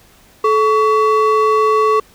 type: ring-modulated tone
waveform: triangle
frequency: 780 Hz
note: G5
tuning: 9 cents flat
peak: -5 dBFS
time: 0.44-2 s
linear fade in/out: 5 ms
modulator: 347 Hz
effects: pink hiss -48 dBFS RMS until 2.14 s